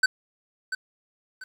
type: tone with echo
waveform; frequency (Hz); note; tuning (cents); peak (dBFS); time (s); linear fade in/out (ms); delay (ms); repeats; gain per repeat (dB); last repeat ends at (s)
square; 1525; G6; -48; -16; 0.03-0.06; 5; 690; 2; -11; 1.44
effects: low-pass 7000 Hz 12 dB/octave + 9-bit